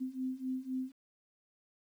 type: beating tone pair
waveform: sine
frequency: 256.6 / 260.5 Hz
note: C4 / C4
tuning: -34 / -7 cents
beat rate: 3.9 Hz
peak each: -39 / -37 dBFS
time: 0-0.92 s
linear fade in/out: 20 ms
effects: 11-bit

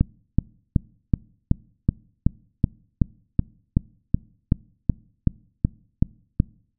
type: click train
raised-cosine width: 5 ms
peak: -4 dBFS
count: 18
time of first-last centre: 0.01-6.401 s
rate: 2.66 Hz
effects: noise-tail reverb RT60 0.6 s tail -25 dB re dry

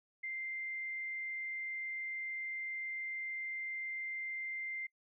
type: tone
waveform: sine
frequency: 2091 Hz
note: C7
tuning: 2 cents flat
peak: -38 dBFS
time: 0.23-4.87 s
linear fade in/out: 10 ms
effects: noise-tail reverb RT60 0.1 s tail -25 dB re dry

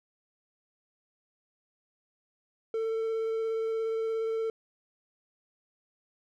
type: tone with vibrato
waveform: triangle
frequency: 447.6 Hz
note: A4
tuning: 30 cents sharp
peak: -26 dBFS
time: 2.74-4.5 s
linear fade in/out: 2 ms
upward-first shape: sine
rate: 17 Hz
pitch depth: 10 cents each way
effects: none

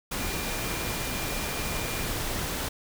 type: tone in noise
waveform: sine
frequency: 2400 Hz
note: D7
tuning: 37 cents sharp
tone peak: -40 dBFS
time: 0.19-2.08 s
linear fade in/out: 10 ms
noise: pink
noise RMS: -31 dBFS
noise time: 0.11-2.69 s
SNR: -12 dB
effects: none

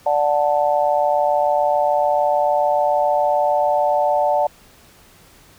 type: chord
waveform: sine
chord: D major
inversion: none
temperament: just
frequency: 587.3 / 734.2 / 881 Hz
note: D5 / F#5 / A5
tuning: 0 / -14 / +2 cents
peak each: -18 / -19 / -20 dBFS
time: 0.06-4.47 s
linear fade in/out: 5 ms
effects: pink hiss -49 dBFS RMS until 5.58 s

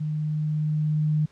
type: tone with level ramp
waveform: sine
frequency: 152.8 Hz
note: D#3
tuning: 31 cents flat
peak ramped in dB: -25 to -19 dBFS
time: 0-1.26 s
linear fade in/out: 10 ms
effects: pink hiss -59 dBFS RMS until 1.31 s + low-pass 6000 Hz 12 dB/octave

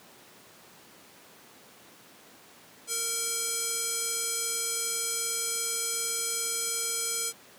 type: tone with band-pass filter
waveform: square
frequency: 461.3 Hz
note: A#4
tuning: 18 cents flat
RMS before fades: -31 dBFS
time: 2.87-7.33 s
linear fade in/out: 50 ms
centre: 8200 Hz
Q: 1.9
effects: pink hiss -53 dBFS RMS until 7.58 s + high-pass 200 Hz 12 dB/octave

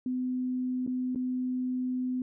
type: tone with dropouts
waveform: sine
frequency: 253.4 Hz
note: B3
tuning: 45 cents sharp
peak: -28 dBFS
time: 0.06-2.22 s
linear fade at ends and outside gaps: 2 ms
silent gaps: 0.865-0.875 / 1.149-1.158 s
effects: none

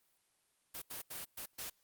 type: noise bursts at uneven times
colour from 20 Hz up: white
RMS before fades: -44 dBFS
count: 5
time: 0.74-0.82 / 0.9-1.02 / 1.1-1.25 / 1.37-1.46 / 1.58-1.7 s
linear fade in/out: 10 ms
effects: white hiss -75 dBFS RMS until 1.83 s + Opus 32 kbps

